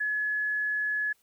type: tone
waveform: sine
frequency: 1701 Hz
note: G#6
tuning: 41 cents sharp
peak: -26 dBFS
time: 0-1.13 s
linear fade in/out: 10 ms
effects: white hiss -68 dBFS RMS until 1.22 s